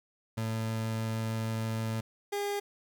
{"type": "tone pair in turn", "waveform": "30% pulse", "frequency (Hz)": [111.7, 406.2], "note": ["A2", "G#4"], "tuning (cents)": [27, -38], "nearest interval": "octave + minor seventh", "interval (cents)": 2235, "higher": "second", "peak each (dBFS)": [-28, -28], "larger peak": "neither", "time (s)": [[0.37, 2.01], [2.32, 2.6]], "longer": "first", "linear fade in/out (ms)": 10, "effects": ["11-bit"]}